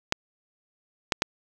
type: clicks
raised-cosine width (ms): 0.2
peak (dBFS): -4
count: 3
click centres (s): 0.124 / 1.122 / 1.221
effects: none